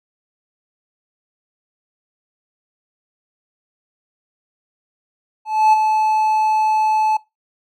triangle tone with ADSR envelope, 866 Hz, A5, 28 cents flat, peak -6 dBFS, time 5.45-7.17 s, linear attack 280 ms, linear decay 15 ms, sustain -6 dB, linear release 6 ms, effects noise-tail reverb RT60 0.2 s tail -20 dB re dry

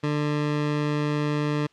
20% pulse tone, 148.5 Hz, D3, 20 cents sharp, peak -18 dBFS, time 0.03-1.67 s, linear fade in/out 10 ms, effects white hiss -61 dBFS RMS until 1.72 s + low-pass 4000 Hz 12 dB/octave

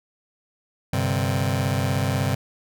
sawtooth chord, G suspended fourth, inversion none, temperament just, 98 / 130.67 / 147 Hz, G2 / C3 / D3, 0 / -2 / +2 cents, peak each -20 / -20 / -24 dBFS, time 0.93-2.35 s, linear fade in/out 5 ms, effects none

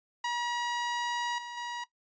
sawtooth tone with level steps, 959 Hz, A#5, 49 cents sharp, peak -26 / -35 / -31 dBFS, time 0.24-1.84 s, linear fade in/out 5 ms, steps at 1.38 / 1.57 s, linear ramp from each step 5 ms, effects noise-tail reverb RT60 0.1 s tail -17 dB re dry + resampled to 16000 Hz

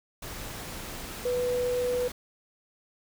sine tone in noise, 493.9 Hz, B4, in tune, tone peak -25 dBFS, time 1.25-2.08 s, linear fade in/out 5 ms, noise pink, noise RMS -39 dBFS, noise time 0.22-2.12 s, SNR +11 dB, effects none

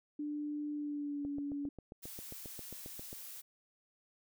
sine tone with pitch glide, 295.9 to 285.5 Hz, D4 to D4, +13 to -49 cents, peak -36 dBFS, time 0.19-1.69 s, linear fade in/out 5 ms, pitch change -62 cents, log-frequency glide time 0.73-1.29 s
click train, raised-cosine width 2 ms, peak -34 dBFS, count 15, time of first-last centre 1.25-3.129 s, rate 7.45 Hz
blue noise, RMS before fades -48 dBFS, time 2.02-3.42 s, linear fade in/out 20 ms
effects none

